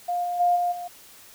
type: tone with level steps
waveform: sine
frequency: 706 Hz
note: F5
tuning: 19 cents sharp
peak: -23 / -25 / -17 / -21 / -31 dBFS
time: 0.08-0.88 s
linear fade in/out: 10 ms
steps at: 0.23 / 0.39 / 0.55 / 0.71 s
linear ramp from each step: 20 ms
effects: white hiss -49 dBFS RMS until 1.34 s